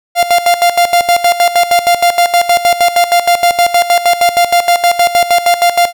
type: tone with tremolo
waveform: 45% pulse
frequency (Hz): 697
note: F5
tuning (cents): -4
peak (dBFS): -5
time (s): 0.15-5.93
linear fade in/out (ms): 50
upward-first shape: square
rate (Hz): 6.4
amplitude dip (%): 75
effects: none